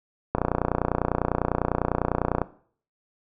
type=click train; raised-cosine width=1 ms; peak=-7 dBFS; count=63; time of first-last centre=0.35-2.417 s; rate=30 Hz; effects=noise-tail reverb RT60 0.5 s tail -17 dB re dry